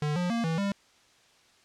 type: tone with pitch steps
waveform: square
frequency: 149.3 / 177.6 / 232.5 / 162.8 / 199.5 Hz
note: D3 / F3 / A#3 / E3 / G3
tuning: +29 / +29 / -4 / -21 / +31 cents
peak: -27 dBFS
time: 0.02-0.72 s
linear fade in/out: 2 ms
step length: 140 ms
effects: white hiss -61 dBFS RMS until 1.64 s + low-pass 6000 Hz 12 dB/octave